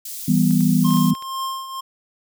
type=high-pass noise; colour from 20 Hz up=white; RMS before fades=-32 dBFS; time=0.05-1.11 s; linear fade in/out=5 ms; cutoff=5300 Hz; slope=12 dB/octave
type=chord; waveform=sine; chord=E minor; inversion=none; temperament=equal; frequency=164.81 / 196 / 246.9 Hz; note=E3 / G3 / B3; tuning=0 / 0 / 0 cents; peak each=-18 dBFS; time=0.28-1.14 s; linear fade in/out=5 ms
type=clicks; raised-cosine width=0.2 ms; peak=-23 dBFS; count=7; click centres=0.509 / 0.607 / 0.907 / 0.94 / 0.971 / 1.151 / 1.224 s
type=tone with tremolo; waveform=square; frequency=1062 Hz; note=C6; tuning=25 cents sharp; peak=-23 dBFS; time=0.84-1.81 s; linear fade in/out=10 ms; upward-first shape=triangle; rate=2.1 Hz; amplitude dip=70%
effects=none